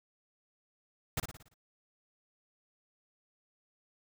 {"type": "noise with echo", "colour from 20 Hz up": "pink", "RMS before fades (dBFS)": -32, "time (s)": [1.17, 1.2], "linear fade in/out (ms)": 5, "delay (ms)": 57, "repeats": 6, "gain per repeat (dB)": -6, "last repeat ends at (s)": 1.542, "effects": []}